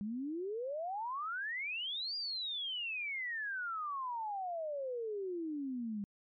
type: exponential two-way sweep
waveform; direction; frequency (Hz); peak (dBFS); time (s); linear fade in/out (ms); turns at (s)
sine; up then down; 198 to 4871 to 198; -36; 0.01-6.04; 0; 2.16
effects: MP3 96 kbps